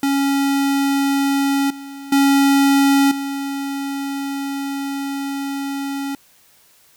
square tone with level steps, 277.2 Hz, C#4, in tune, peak -16 / -32 / -12 / -23 dBFS, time 0.03-6.15 s, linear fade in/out 2 ms, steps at 1.7 / 2.12 / 3.11 s, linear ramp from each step 5 ms, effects white hiss -53 dBFS RMS until 6.96 s

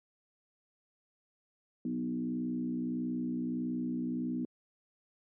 sine tone with frequency modulation, 246.4 Hz, B3, 4 cents flat, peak -31 dBFS, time 1.85-4.45 s, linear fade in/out 2 ms, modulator 61.6 Hz, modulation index 1, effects high-pass 150 Hz 12 dB/octave

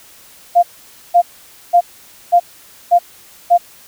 sine tone bursts, 698.5 Hz, F5, in tune, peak -5 dBFS, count 6, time 0.55-3.58 s, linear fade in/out 20 ms, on 80 ms, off 510 ms, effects white hiss -43 dBFS RMS until 3.87 s

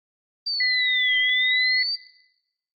sine linear two-way sweep, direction down then up, 4699 to 3136 to 4699 Hz, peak -23 dBFS, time 0.46-1.96 s, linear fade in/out 10 ms, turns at 1.18 s
sine tone with pitch glide, 2000 to 2014 Hz, B6 to B6, +21 to +33 cents, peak -20 dBFS, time 0.6-1.83 s, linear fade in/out 5 ms, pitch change +12 cents, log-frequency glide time 0.72-1.67 s
effects noise-tail reverb RT60 0.9 s tail -19 dB re dry + Opus 24 kbps

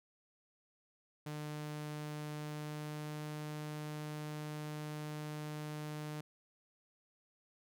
sawtooth tone with pitch glide, 150.4 to 151.27 Hz, D3 to D#3, +42 to -48 cents, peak -37 dBFS, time 1.26-6.21 s, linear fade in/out 5 ms, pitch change +10 cents, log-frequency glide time 2.41-3.26 s, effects none

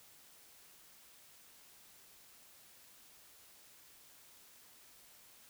silence, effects white hiss -61 dBFS RMS until 5.49 s

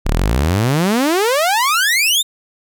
sawtooth exponential sweep, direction up, 32.42 to 3751 Hz, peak -9 dBFS, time 0.05-2.23 s, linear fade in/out 20 ms, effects none

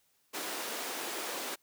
pink high-pass noise, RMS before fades -38 dBFS, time 0.33-1.56 s, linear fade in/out 20 ms, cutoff 300 Hz, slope 24 dB/octave, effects white hiss -72 dBFS RMS until 1.62 s

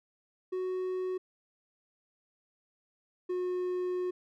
triangle tone pair in turn, 370.1 / 362.5 Hz, F#4 / F#4, 0 / -35 cents, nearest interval unison, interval 35 cents, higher first, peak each -29 / -28 dBFS, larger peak second, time 0.52-1.18 / 3.29-4.11 s, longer second, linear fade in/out 10 ms, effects none

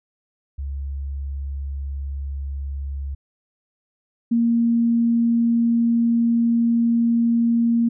sine tone pair in turn, 69.3 / 233.1 Hz, C#2 / A#3, 0 / 0 cents, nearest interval octave + major sixth, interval 2100 cents, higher second, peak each -25 / -15 dBFS, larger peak second, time 0.58-3.15 / 4.31-7.89 s, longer second, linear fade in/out 10 ms, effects none

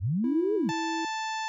sine linear two-way sweep, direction up then down, 76.5 to 440 to 107.7 Hz, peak -24 dBFS, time 0-0.72 s, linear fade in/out 50 ms, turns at 0.55 s
triangle tone, 327.3 Hz, E4, 12 cents flat, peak -29 dBFS, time 0.24-1.05 s, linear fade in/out 2 ms
harmonic tone, 880 Hz, A5, in tune, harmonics 1 / 2 / 3 / 4 / 5 / 6 / 7 / 8, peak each -31 / -37 / -41 / -43 / -45 / -47 / -48 / -49 dBFS, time 0.69-1.48 s, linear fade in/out 0 ms
effects none

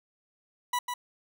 40% pulse tone with echo, 982 Hz, B5, 10 cents flat, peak -25 dBFS, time 0.73-0.79 s, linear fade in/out 5 ms, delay 150 ms, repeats 1, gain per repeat -5 dB, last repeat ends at 0.94 s, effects none

